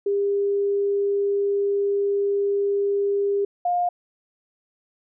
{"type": "tone pair in turn", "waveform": "sine", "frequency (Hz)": [401.7, 708.4], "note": ["G4", "F5"], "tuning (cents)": [42, 24], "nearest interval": "minor seventh", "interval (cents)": 982, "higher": "second", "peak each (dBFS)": -19, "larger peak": "neither", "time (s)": [[0.06, 3.45], [3.65, 3.89]], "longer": "first", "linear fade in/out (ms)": 5, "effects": []}